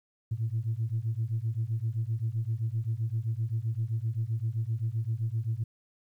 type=beating tone pair; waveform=sine; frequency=109 / 116.7 Hz; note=A2 / A#2; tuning=-16 / +2 cents; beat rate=7.7 Hz; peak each=-30 dBFS; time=0.31-5.64 s; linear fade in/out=10 ms; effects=tanh soft clip ceiling -22 dBFS + 11-bit